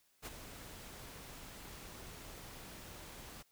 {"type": "noise with ADSR envelope", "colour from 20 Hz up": "pink", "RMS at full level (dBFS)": -43, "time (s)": [0.22, 3.43], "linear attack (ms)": 40, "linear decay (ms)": 33, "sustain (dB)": -8, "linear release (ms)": 15, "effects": ["white hiss -73 dBFS RMS until 3.51 s"]}